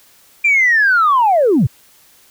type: linear sweep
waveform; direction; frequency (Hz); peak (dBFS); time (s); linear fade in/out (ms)
sine; down; 2400 to 92.5; -8; 0.44-1.67; 10
effects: tanh soft clip ceiling -5 dBFS + white hiss -49 dBFS RMS until 2.3 s